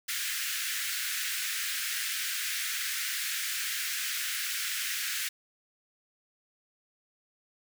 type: high-pass noise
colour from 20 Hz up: pink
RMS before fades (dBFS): -33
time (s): 0.08-5.29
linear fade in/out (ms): 10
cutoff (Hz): 1500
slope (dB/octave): 48
effects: none